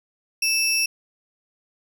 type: tone pair together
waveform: 35% pulse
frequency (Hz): 2637 / 5588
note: E7 / F8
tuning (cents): 0 / 0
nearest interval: octave + minor second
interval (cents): 1300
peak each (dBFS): -20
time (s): 0.42-0.86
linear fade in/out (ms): 5
effects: none